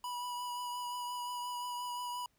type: tone with vibrato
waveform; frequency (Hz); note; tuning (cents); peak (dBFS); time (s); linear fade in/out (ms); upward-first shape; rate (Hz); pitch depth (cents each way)
square; 979; B5; -15; -38; 0.04-2.26; 2; triangle; 5.7; 19
effects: pink hiss -75 dBFS RMS until 2.38 s

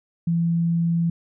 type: tone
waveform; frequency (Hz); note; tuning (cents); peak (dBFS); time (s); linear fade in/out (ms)
sine; 168.3; E3; +36; -18; 0.27-1.1; 5
effects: none

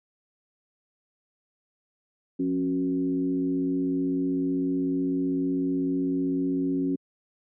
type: tone with frequency modulation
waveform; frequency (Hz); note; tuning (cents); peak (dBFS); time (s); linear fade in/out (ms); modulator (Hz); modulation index
sine; 273.5; C#4; -23; -23; 2.39-6.96; 10; 95.9; 0.72
effects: high-pass 100 Hz 12 dB/octave

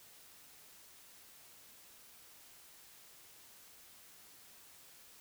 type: silence
effects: white hiss -59 dBFS RMS until 5.2 s

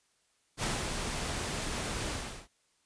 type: noise with ADSR envelope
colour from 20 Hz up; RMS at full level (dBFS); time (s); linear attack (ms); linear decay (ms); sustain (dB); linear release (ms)
pink; -31; 0.57-2.48; 64; 190; -4; 380
effects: white hiss -72 dBFS RMS until 2.85 s + resampled to 22050 Hz

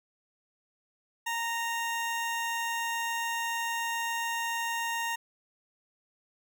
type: tone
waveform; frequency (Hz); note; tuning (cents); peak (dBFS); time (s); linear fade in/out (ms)
20% pulse; 927; A#5; -10; -25; 1.26-5.16; 10
effects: none

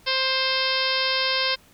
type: harmonic tone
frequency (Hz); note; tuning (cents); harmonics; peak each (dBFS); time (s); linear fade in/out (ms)
525; C5; +6; 1 / 2 / 3 / 4 / 5 / 6 / 7 / 8 / 9 / 10; -30 / -30 / -30 / -30 / -30 / -30 / -30 / -30 / -30 / -30; 0.06-1.56; 20
effects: pink hiss -55 dBFS RMS until 1.73 s

